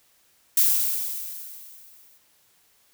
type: noise with exponential decay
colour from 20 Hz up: violet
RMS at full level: -17 dBFS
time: 0.57-2.18 s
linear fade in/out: 5 ms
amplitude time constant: 350 ms
effects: white hiss -62 dBFS RMS until 2.93 s